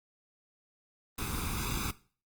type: noise with comb filter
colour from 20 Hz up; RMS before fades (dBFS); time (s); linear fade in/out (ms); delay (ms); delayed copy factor
pink; -34; 1.18-1.91; 5; 0.81; +0.95
effects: noise-tail reverb RT60 0.4 s tail -18 dB re dry + Opus 24 kbps